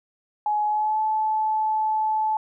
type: tone with pitch glide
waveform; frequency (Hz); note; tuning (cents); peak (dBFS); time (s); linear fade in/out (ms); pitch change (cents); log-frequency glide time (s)
sine; 842 to 867.2; G#5 to A5; +24 to -25; -20; 0.46-2.37; 2; +51; 0.66-1
effects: none